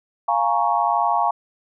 sine chord, Bb minor seventh, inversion second, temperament equal, 698.5 / 830.6 / 932.3 / 1108.7 Hz, F5 / Ab5 / Bb5 / Db6, 0 / 0 / 0 / 0 cents, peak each -22 / -22 / -22 / -23 dBFS, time 0.28-1.31 s, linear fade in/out 5 ms, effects none

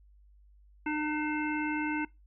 harmonic tone with a mistuned harmonic, 303.1 Hz, D#4, 45 cents flat, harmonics 1 / 3 / 5 / 7 / 9, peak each -31 / -36 / -38 / -39 / -41 dBFS, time 0.86-2.05 s, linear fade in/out 5 ms, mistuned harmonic 9, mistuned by -50 cents, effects noise-tail reverb RT60 0.2 s tail -22 dB re dry + added 50 Hz sine -56 dBFS peak until 2.26 s

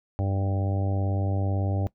harmonic tone with a mistuned harmonic, 98 Hz, G2, in tune, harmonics 1 / 2 / 3 / 4 / 5 / 6 / 7 / 8, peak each -24 / -36 / -34 / -41 / -41 / -37 / -42 / -39 dBFS, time 0.19-1.87 s, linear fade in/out 0 ms, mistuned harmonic 1, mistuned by -27 cents, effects noise-tail reverb RT60 0.1 s tail -18 dB re dry

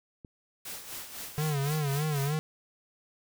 click, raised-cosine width 3 ms, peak -32 dBFS, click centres 0.248 s
white noise with tremolo, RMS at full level -39 dBFS, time 0.65-2.35 s, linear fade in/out 5 ms, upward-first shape sine, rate 4 Hz, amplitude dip 60%
square tone with vibrato, 146.4 Hz, D3, 5 cents flat, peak -28 dBFS, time 1.38-2.39 s, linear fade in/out 0 ms, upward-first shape sine, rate 3.3 Hz, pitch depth 110 cents each way
effects none

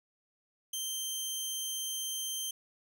15% pulse tone, 3136 Hz, G7, in tune, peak -27 dBFS, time 0.73-2.51 s, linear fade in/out 5 ms, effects none

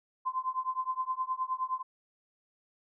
sine tone with tremolo, 1034 Hz, C6, 21 cents flat, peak -26 dBFS, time 0.25-1.83 s, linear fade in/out 20 ms, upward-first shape triangle, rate 9.6 Hz, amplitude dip 100%, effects none

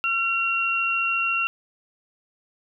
sine tone pair together, 1356.9 / 2747 Hz, E6 / F7, +50 / -29 cents, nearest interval octave, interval 1221 cents, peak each -26 / -22 dBFS, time 0.04-1.47 s, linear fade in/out 0 ms, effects none

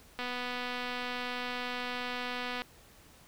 click train, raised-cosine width 0.3 ms, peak -21 dBFS, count 601, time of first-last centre 0.19-2.619 s, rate 247 Hz, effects pink hiss -58 dBFS RMS until 3.27 s

